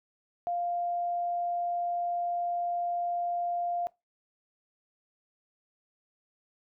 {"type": "tone", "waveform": "sine", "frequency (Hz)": 698.5, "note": "F5", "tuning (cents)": 0, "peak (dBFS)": -28, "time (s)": [0.47, 3.87], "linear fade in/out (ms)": 0, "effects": ["noise-tail reverb RT60 0.2 s tail -21 dB re dry"]}